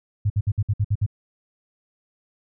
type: tone bursts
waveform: sine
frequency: 103.2 Hz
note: G#2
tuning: 10 cents flat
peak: -17 dBFS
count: 8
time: 0.25-1.064 s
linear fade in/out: 10 ms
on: 51 ms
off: 58 ms
effects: none